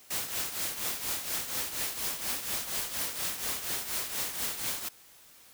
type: noise with tremolo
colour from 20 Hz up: white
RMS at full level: -31 dBFS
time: 0.1-4.89 s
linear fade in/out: 10 ms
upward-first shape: triangle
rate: 4.2 Hz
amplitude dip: 70%
effects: white hiss -56 dBFS RMS until 5.53 s